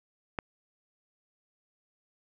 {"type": "click", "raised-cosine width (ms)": 0.5, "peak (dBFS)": -16, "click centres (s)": 0.388, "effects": []}